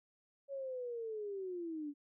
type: linear sweep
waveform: sine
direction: down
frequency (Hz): 560 to 282.3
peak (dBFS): -39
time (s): 0.48-1.94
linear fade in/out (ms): 50
effects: none